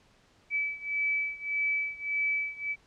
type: beating tone pair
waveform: sine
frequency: 2300 / 2301.7 Hz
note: D7 / D7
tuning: -37 / -35 cents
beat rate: 1.7 Hz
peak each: -30 / -32 dBFS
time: 0.5-2.76 s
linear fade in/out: 50 ms
effects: pink hiss -63 dBFS RMS until 2.86 s + low-pass 6000 Hz 12 dB/octave